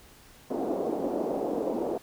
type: band-pass noise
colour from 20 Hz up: pink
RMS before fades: -30 dBFS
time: 0.5-1.98 s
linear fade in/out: 5 ms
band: 270 to 660 Hz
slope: 24 dB/octave
effects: pink hiss -54 dBFS RMS until 2.02 s